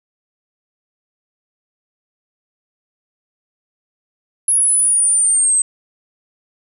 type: linear sweep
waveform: sine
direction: down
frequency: 10570 to 8180 Hz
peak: -11 dBFS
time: 4.48-5.62 s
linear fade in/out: 2 ms
effects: none